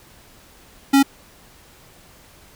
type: tone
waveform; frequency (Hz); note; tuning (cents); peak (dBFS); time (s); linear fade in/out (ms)
square; 275.3; C#4; -12; -11; 0.93-1.03; 10
effects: pink hiss -49 dBFS RMS until 2.55 s